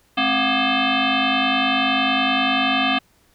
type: tone with frequency modulation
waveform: sine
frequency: 1174.7 Hz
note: D6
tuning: in tune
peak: -16 dBFS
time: 0.17-2.99 s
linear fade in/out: 10 ms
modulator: 480 Hz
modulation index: 4.6
effects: pink hiss -59 dBFS RMS until 3.34 s